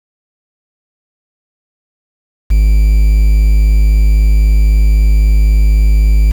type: tone with quantisation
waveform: triangle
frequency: 51.91 Hz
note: G#1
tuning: in tune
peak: -3 dBFS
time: 2.5-6.32 s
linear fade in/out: 10 ms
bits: 5
effects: none